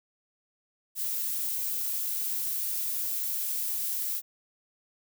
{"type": "noise", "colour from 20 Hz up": "violet", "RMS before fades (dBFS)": -31, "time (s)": [0.95, 4.22], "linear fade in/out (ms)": 50, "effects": []}